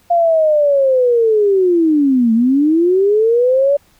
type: linear two-way sweep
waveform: sine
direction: down then up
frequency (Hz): 698.5 to 220 to 576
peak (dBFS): -9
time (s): 0.1-3.77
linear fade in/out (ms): 10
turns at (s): 2.33
effects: pink hiss -53 dBFS RMS until 3.99 s